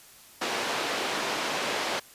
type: band-pass noise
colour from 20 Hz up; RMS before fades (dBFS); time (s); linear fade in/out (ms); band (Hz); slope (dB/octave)
pink; -30; 0.41-2; 10; 400 to 4900; 12
effects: white hiss -52 dBFS RMS until 2.14 s + resampled to 32000 Hz